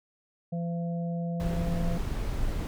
harmonic tone, 170 Hz, F3, 46 cents flat, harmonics 1 / 3 / 4, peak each -29 / -40 / -41 dBFS, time 0.52-1.98 s, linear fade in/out 10 ms
brown noise, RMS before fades -30 dBFS, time 1.4-2.67 s, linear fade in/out 0 ms
effects none

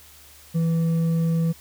sine tone with hard clipping, 164.9 Hz, E3, 1 cent sharp, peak -20 dBFS, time 0.54-1.53 s, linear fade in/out 20 ms, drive 4 dB, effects added 74 Hz sine -54 dBFS peak until 1.6 s + white hiss -49 dBFS RMS until 1.6 s

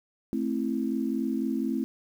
sine chord, A minor, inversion none, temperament just, 220 / 264 / 330 Hz, A3 / C4 / E4, 0 / +16 / +2 cents, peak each -30 / -29 / -32 dBFS, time 0.33-1.84 s, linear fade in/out 0 ms, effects 9-bit

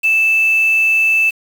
sine tone with quantisation, 2637 Hz, E7, in tune, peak -10 dBFS, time 0.03-1.31 s, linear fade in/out 20 ms, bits 5, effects none

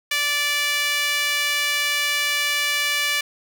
sawtooth tone with high-pass filter, 583 Hz, D5, 13 cents flat, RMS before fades -22 dBFS, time 0.11-3.21 s, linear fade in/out 5 ms, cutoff 2200 Hz, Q 1.9, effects none

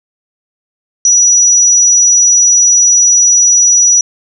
sine tone, 5860 Hz, F#8, 18 cents flat, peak -4 dBFS, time 1.05-4.01 s, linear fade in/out 2 ms, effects none

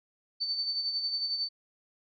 sine tone with tremolo, 4538 Hz, C#8, 40 cents sharp, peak -27 dBFS, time 0.4-1.49 s, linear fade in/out 20 ms, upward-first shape sine, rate 11 Hz, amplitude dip 50%, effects none

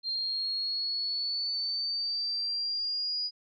sine exponential sweep, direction up, 4181 to 4917 Hz, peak -29 dBFS, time 0.03-3.31 s, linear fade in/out 50 ms, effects none

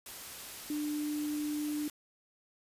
sine tone in noise, 298.2 Hz, D4, 27 cents sharp, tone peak -32 dBFS, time 0.7-1.88 s, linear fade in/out 2 ms, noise white, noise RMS -45 dBFS, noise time 0.06-1.9 s, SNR +10 dB, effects resampled to 32000 Hz

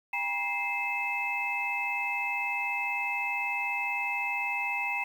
sine tone cluster, 803 / 957 / 2098 / 2608 Hz, G5 / A#5 / C7 / E7, +41 / +45 / +4 / -19 cents, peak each -37 / -36 / -34 / -31 dBFS, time 0.13-5.04 s, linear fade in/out 5 ms, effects 9-bit

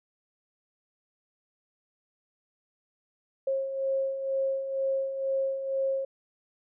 sine beating tone pair, 537 / 539.1 Hz, C5 / C#5, +45 / -48 cents, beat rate 2.1 Hz, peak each -35 / -27 dBFS, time 3.47-6.05 s, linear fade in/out 5 ms, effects none

